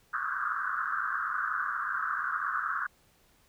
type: band-pass noise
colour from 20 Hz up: white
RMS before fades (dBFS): -32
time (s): 0.13-2.87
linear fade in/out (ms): 10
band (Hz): 1100 to 1600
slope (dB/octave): 96
effects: pink hiss -65 dBFS RMS until 3.48 s